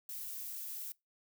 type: noise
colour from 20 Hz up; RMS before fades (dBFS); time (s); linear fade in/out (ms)
violet; -43; 0.09-0.92; 2
effects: noise-tail reverb RT60 0.2 s tail -23 dB re dry